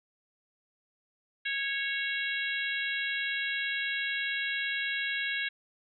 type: harmonic tone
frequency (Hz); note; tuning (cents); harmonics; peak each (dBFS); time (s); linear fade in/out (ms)
551; C#5; -11; 3 / 4 / 5 / 6 / 7; -33 / -35 / -37 / -39 / -40; 1.45-5.49; 10
effects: none